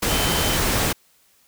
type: tone in noise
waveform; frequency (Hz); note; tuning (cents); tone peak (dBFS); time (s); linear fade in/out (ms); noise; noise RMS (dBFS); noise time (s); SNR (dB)
sine; 3073; G7; -35; -28; 0.09-0.57; 10; pink; -21; 0.02-0.93; -10
effects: white hiss -59 dBFS RMS until 1.47 s